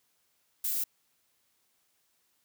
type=noise; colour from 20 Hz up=violet; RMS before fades=-31 dBFS; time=0.64-0.84 s; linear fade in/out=5 ms; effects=white hiss -73 dBFS RMS until 2.44 s + high-pass 60 Hz 12 dB/octave